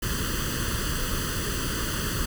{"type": "noise with comb filter", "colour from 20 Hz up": "pink", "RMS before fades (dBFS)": -28, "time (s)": [0.02, 2.26], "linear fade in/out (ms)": 10, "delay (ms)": 0.65, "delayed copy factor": 0.9, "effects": []}